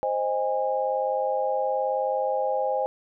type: chord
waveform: sine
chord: Ab major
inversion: first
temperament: equal with one note detuned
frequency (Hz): 523.3 / 622.3 / 817.3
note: C5 / Eb5 / Ab5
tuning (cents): 0 / 0 / -28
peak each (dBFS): -26 / -29 / -27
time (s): 0.03-2.86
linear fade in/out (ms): 0
effects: none